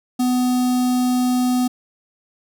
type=tone with notch filter; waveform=square; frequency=250 Hz; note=B3; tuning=21 cents sharp; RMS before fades=-18 dBFS; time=0.19-1.68 s; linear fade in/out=10 ms; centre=2000 Hz; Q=0.64; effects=none